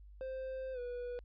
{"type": "tone with pitch glide", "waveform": "triangle", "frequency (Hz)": [523.3, 488.3], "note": ["C5", "B4"], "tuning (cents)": [0, -20], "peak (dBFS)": -37, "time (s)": [0.21, 1.19], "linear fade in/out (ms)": 0, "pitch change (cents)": -120, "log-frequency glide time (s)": [0.73, 0.79], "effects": ["added 50 Hz sine -52 dBFS peak until 1.24 s", "resampled to 11025 Hz"]}